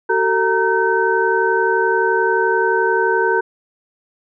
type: tone cluster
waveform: sine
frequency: 378.6 / 450.1 / 930 / 1531 Hz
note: F#4 / A4 / A#5 / G6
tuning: +40 / +39 / -4 / -41 cents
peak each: -19 dBFS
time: 0.09-3.41 s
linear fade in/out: 10 ms
effects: none